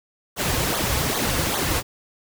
pink noise with flanger, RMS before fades -23 dBFS, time 0.36-1.83 s, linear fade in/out 50 ms, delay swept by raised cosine 0.38 to 5.18 ms, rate 2.5 Hz, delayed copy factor -0.8, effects none

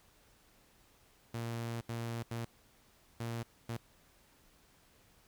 sawtooth tone bursts at uneven times, 116.4 Hz, A#2, 2 cents flat, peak -33 dBFS, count 5, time 1.34-1.81 / 1.89-2.23 / 2.31-2.45 / 3.2-3.43 / 3.69-3.77 s, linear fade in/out 5 ms, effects pink hiss -66 dBFS RMS until 5.27 s

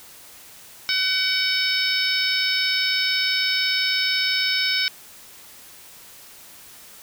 harmonic tone, 754 Hz, F#5, 32 cents sharp, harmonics 2 / 3 / 4 / 5 / 6 / 7, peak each -28 / -25 / -29 / -26 / -30 / -24 dBFS, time 0.89-4.88 s, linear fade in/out 0 ms, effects white hiss -45 dBFS RMS until 7.02 s

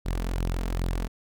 sawtooth tone with flanger, 43.65 Hz, F1, in tune, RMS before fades -28 dBFS, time 0.05-1.08 s, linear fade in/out 20 ms, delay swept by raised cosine 0.2 to 4.6 ms, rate 2.5 Hz, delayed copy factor +0.5, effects none

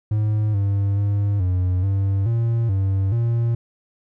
triangle tone with pitch steps, 106.8 / 99.6 / 101.4 / 91.2 / 97.9 / 115.9 / 96.8 / 116.9 Hz, G#2 / G2 / G#2 / F#2 / G2 / A#2 / G2 / A#2, +49 / +28 / -41 / -24 / -2 / -10 / -21 / +5 cents, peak -15 dBFS, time 0.11-3.55 s, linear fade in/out 5 ms, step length 430 ms, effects none

